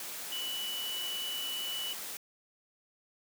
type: tone in noise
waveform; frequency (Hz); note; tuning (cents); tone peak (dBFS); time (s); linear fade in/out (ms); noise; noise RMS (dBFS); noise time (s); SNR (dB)
sine; 2962; F#7; +1; -35; 0.32-1.93; 2; white; -41; 0-2.17; +3
effects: high-pass 200 Hz 12 dB/octave